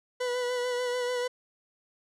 40% pulse tone with vibrato, 493.9 Hz, B4, in tune, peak -27 dBFS, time 0.2-1.28 s, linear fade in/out 10 ms, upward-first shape sine, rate 6.8 Hz, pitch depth 27 cents each way, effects low-pass 8000 Hz 12 dB/octave

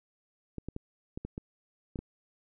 clicks, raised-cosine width 3 ms, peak -24 dBFS, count 8, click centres 0.583 / 0.686 / 0.764 / 1.175 / 1.25 / 1.379 / 1.958 / 1.99 s, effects none

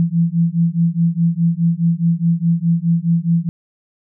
sine beating tone pair, 165.8 / 170.6 Hz, E3 / F3, +10 / -40 cents, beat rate 4.8 Hz, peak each -16 dBFS, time 0-3.49 s, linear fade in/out 0 ms, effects none

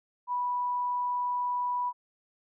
sine tone, 983 Hz, B5, 8 cents flat, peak -27 dBFS, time 0.27-1.93 s, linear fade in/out 50 ms, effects none

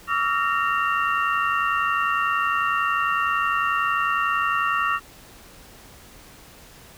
sine tone cluster, 1140 / 1289 / 1380 / 1846 / 2758 Hz, C#6 / E6 / F6 / A#6 / F7, +48 / -39 / -21 / -17 / -22 cents, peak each -24 / -27 / -26 / -27 / -30 dBFS, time 0.07-5 s, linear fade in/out 50 ms, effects pink hiss -47 dBFS RMS until 6.97 s

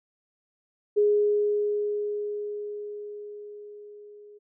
sine tone with level ramp, 415.3 Hz, G#4, in tune, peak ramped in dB -17 to -46 dBFS, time 0.96-4.39 s, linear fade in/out 20 ms, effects none

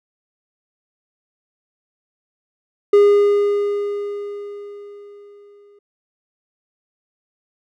triangle tone with exponential decay, 408.3 Hz, G#4, 29 cents flat, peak -5 dBFS, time 2.93-5.79 s, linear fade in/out 5 ms, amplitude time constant 620 ms, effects none

